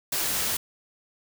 white noise, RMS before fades -27 dBFS, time 0.12-0.57 s, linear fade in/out 5 ms, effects none

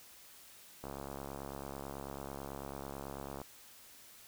click train, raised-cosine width 1 ms, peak -29 dBFS, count 179, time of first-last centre 0.84-3.416 s, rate 69.1 Hz, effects white hiss -57 dBFS RMS until 4.27 s

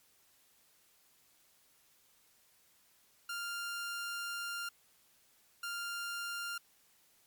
sawtooth tone bursts at uneven times, 1396.9 Hz, F6, in tune, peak -34 dBFS, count 2, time 3.29-4.69 / 5.63-6.58 s, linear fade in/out 5 ms, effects white hiss -68 dBFS RMS until 7.26 s + MP3 96 kbps

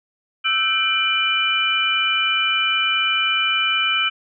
sine tone cluster, 1319 / 1544 / 2377 / 2993 Hz, E6 / G6 / D7 / F#7, +1 / -27 / +20 / +19 cents, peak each -24 / -27 / -21 / -20 dBFS, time 0.44-4.1 s, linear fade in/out 20 ms, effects none

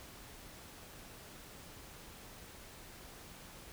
silence, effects pink hiss -53 dBFS RMS until 3.72 s

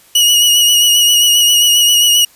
sawtooth tone with vibrato, 2905 Hz, F#7, 32 cents flat, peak -4 dBFS, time 0.15-2.25 s, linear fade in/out 5 ms, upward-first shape sine, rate 7.5 Hz, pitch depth 30 cents each way, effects white hiss -46 dBFS RMS until 2.35 s + resampled to 32000 Hz

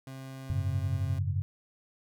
30% pulse tone, 133.1 Hz, C3, 30 cents sharp, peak -38 dBFS, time 0.07-1.19 s, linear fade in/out 2 ms
sine chord, F# suspended second, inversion none, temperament equal, 92.5 / 103.83 / 138.59 Hz, F#2 / G#2 / C#3, 0 / 0 / 0 cents, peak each -30 / -33 / -34 dBFS, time 0.5-1.42 s, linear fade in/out 0 ms
effects none

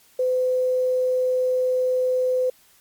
sine tone with quantisation, 508 Hz, B4, 49 cents sharp, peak -18 dBFS, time 0.19-2.5 s, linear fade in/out 5 ms, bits 8, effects white hiss -56 dBFS RMS until 2.8 s + MP3 96 kbps

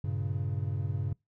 triangle chord, G diminished, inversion none, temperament equal, 98 / 116.54 / 138.59 Hz, G2 / Bb2 / Db3, 0 / 0 / 0 cents, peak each -30 / -35 / -32 dBFS, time 0.04-1.13 s, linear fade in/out 5 ms, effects noise-tail reverb RT60 0.2 s tail -26 dB re dry

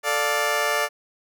15% pulse chord, D minor, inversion second, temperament just, 440.5 / 587.3 / 704.8 Hz, A4 / D5 / F5, +2 / 0 / +16 cents, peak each -21 / -17 / -21 dBFS, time 0.03-0.89 s, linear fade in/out 50 ms, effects none

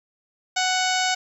harmonic tone, 742 Hz, F#5, 5 cents sharp, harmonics 1 / 2 / 3 / 4 / 5 / 6 / 7 / 8 / 9 / 10, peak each -24 / -27 / -29 / -30 / -31 / -32 / -32 / -33 / -34 / -34 dBFS, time 0.56-1.15 s, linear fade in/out 10 ms, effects 9-bit

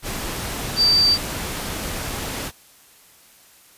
sine tone in noise, 4649 Hz, D8, 18 cents flat, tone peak -13 dBFS, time 0.76-1.18 s, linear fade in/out 50 ms, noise pink, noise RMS -28 dBFS, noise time 0.02-2.52 s, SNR +12 dB, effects white hiss -51 dBFS RMS until 3.77 s + resampled to 32000 Hz

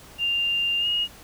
sine tone with pitch glide, 2794 to 2869 Hz, F7 to F7, 0 to +46 cents, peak -21 dBFS, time 0.18-1.08 s, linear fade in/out 50 ms, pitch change +46 cents, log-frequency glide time 0.79-0.87 s, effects pink hiss -47 dBFS RMS until 1.23 s

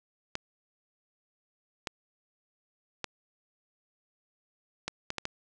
clicks, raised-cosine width 0.2 ms, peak -15 dBFS, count 7, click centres 0.354 / 1.872 / 3.043 / 4.88 / 5.104 / 5.183 / 5.254 s, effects resampled to 22050 Hz + 7-bit

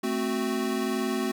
square chord, F# diminished, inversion first, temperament equal, 220 / 261.6 / 370 Hz, A3 / C4 / F#4, 0 / 0 / 0 cents, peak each -31 dBFS, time 0.03-1.32 s, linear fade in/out 10 ms, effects none

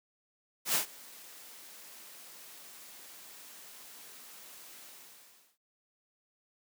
white noise with ADSR envelope, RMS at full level -27 dBFS, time 0.65-5.58 s, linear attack 96 ms, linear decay 110 ms, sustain -24 dB, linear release 730 ms, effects noise-tail reverb RT60 0.1 s tail -23 dB re dry + high-pass 200 Hz 12 dB/octave

